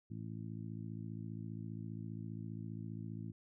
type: harmonic tone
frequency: 55 Hz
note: A1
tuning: in tune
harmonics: 2 / 3 / 4 / 5 / 6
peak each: -45 / -47 / -49 / -53 / -55 dBFS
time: 0.1-3.32 s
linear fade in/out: 10 ms
effects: none